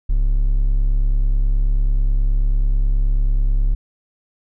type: tone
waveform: triangle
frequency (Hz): 34.65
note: C#1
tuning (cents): 0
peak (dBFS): -11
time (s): 0.09-3.75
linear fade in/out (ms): 10
effects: none